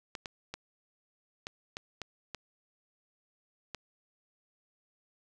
clicks, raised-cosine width 0.2 ms, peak -21 dBFS, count 8, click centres 0.152 / 0.258 / 0.54 / 1.469 / 1.769 / 2.017 / 2.347 / 3.747 s, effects none

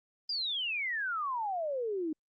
sine exponential sweep, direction down, 4978 to 300.8 Hz, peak -31 dBFS, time 0.29-2.13 s, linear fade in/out 5 ms, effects Opus 24 kbps

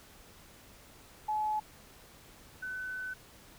sine tone pair in turn, 855 / 1509.9 Hz, A5 / F#6, -50 / +35 cents, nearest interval minor seventh, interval 985 cents, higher second, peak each -29 / -36 dBFS, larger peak first, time 1.28-1.6 / 2.62-3.14 s, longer second, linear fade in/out 10 ms, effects pink hiss -56 dBFS RMS until 3.58 s

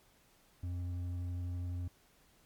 sine tone with hard clipping, 88.8 Hz, F2, 29 cents sharp, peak -37 dBFS, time 0.63-1.88 s, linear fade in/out 5 ms, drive 5 dB, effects pink hiss -67 dBFS RMS until 2.45 s + MP3 96 kbps

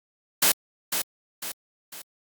white noise with echo, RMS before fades -19 dBFS, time 0.42-0.52 s, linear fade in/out 5 ms, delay 500 ms, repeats 3, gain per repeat -7 dB, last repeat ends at 2.02 s, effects high-pass 200 Hz 12 dB/octave + Opus 48 kbps

